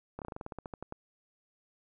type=slowing click train; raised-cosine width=1 ms; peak=-26 dBFS; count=14; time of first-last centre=0.19-0.924 s; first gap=28 ms; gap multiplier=1.11; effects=none